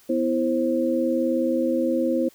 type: tone cluster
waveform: sine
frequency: 249.8 / 328.8 / 529 Hz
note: B3 / E4 / C5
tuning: +20 / -4 / +19 cents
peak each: -24 / -24 / -24 dBFS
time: 0.09-2.29 s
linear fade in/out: 10 ms
effects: white hiss -55 dBFS RMS until 2.34 s